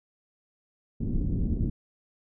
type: low-pass noise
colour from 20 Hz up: pink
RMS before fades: -27 dBFS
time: 1-1.7 s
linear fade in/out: 10 ms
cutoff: 280 Hz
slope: 24 dB/octave
effects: none